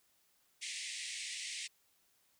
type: band-pass noise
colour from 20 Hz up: pink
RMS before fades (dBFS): -43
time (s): 0.61-1.68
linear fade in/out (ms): 20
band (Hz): 1900 to 9400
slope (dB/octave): 96
effects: white hiss -73 dBFS RMS until 2.39 s